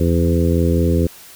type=harmonic tone with a mistuned harmonic; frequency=84.4 Hz; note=E2; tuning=41 cents sharp; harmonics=1 / 2 / 3 / 4 / 5 / 6; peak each=-16 / -19 / -21 / -22 / -23 / -24 dBFS; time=0-1.07 s; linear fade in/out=5 ms; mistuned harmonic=1; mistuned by=-36 cents; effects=white hiss -41 dBFS RMS until 1.35 s